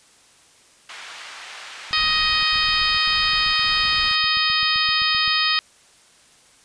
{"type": "band-pass noise", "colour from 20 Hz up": "white", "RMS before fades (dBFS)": -38, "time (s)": [0.89, 4.16], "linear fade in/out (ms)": 5, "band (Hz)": [940, 3100], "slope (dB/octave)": 12}
{"type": "click train", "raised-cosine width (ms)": 5, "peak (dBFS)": -29, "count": 27, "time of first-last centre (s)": [1.91, 5.278], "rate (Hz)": 7.72}
{"type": "harmonic tone", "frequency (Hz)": 626, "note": "D#5", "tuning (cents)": 10, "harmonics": [2, 3, 4, 5, 6, 7, 8], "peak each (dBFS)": [-25, -25, -25, -25, -25, -25, -25], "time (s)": [1.93, 5.59], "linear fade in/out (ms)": 0}
{"type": "noise bursts", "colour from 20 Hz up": "brown", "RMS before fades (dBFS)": -38, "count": 4, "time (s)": [1.97, 4.089], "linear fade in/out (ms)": 5, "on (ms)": 460, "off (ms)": 93}
{"effects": ["white hiss -53 dBFS RMS until 6.64 s", "resampled to 22050 Hz"]}